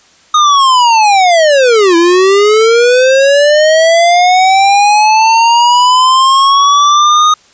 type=linear two-way sweep; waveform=square; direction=down then up; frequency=1244.5 to 332.3 to 1244.5 Hz; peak=-5 dBFS; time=0.34-7.34 s; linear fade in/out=5 ms; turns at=1.96 s; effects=white hiss -45 dBFS RMS until 7.53 s + resampled to 16000 Hz